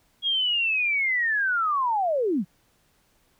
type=linear sweep; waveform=sine; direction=down; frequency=3309 to 155.56 Hz; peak=-21 dBFS; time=0.22-2.45 s; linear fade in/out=50 ms; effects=pink hiss -65 dBFS RMS until 3.39 s